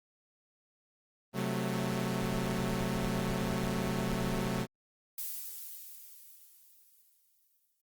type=chord; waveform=sawtooth; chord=F# diminished; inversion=second; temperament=equal; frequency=130.81 / 185 / 220 Hz; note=C3 / F#3 / A3; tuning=0 / 0 / 0 cents; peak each=-32 / -31 / -32 dBFS; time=1.33-4.67 s; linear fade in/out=50 ms
type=noise with tremolo; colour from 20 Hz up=brown; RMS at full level=-40 dBFS; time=2.21-4.65 s; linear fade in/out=20 ms; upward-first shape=sine; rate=8.5 Hz; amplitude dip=65%
type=noise with exponential decay; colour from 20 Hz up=violet; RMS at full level=-37 dBFS; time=5.18-7.81 s; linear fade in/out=2 ms; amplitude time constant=570 ms
effects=Opus 24 kbps